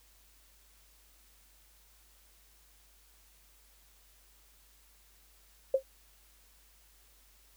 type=tone with exponential decay; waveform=sine; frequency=533 Hz; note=C5; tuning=32 cents sharp; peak=-19 dBFS; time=5.74-5.83 s; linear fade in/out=5 ms; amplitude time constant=18 ms; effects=added 50 Hz sine -64 dBFS peak until 7.56 s + white hiss -64 dBFS RMS until 7.56 s